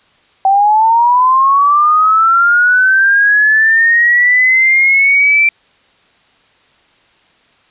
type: linear sweep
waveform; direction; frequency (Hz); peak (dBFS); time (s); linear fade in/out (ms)
sine; up; 766 to 2349; -6; 0.45-5.49; 2
effects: white hiss -51 dBFS RMS until 7.7 s + resampled to 8000 Hz